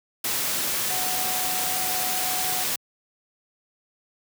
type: tone in noise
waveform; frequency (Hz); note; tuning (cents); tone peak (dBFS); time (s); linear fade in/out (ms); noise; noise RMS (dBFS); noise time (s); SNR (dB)
sine; 740; F#5; 0; -32; 0.9-2.64; 5; white; -26; 0.24-2.76; -9
effects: high-pass 100 Hz 12 dB/octave